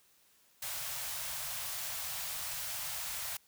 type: band-stop noise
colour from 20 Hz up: white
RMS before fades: -39 dBFS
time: 0.62-3.37 s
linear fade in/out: 5 ms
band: 160 to 560 Hz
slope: 48 dB/octave
effects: white hiss -67 dBFS RMS until 3.47 s